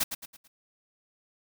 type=noise with echo; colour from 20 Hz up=white; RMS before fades=-26 dBFS; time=0-0.04 s; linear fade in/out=10 ms; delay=110 ms; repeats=4; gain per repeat=-8 dB; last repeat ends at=0.48 s; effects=none